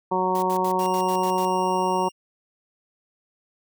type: harmonic tone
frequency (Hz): 185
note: F#3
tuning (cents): 0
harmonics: 1 / 2 / 3 / 4 / 5 / 6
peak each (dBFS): -30 / -26 / -30 / -30 / -23 / -31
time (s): 0.11-2.09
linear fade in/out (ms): 10
type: noise bursts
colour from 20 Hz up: white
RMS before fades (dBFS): -39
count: 8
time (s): 0.35-1.451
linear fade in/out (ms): 0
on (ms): 72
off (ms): 75
type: tone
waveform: 20% pulse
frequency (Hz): 2806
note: F7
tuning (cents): +8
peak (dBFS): -33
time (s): 0.78-2.12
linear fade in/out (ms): 50
effects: none